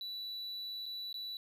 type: tone with dropouts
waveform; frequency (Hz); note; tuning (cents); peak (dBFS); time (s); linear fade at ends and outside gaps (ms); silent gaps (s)
triangle; 3951; B7; 0; -38; 0.01-1.37; 1; 0.857-0.862 / 1.128-1.142
effects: none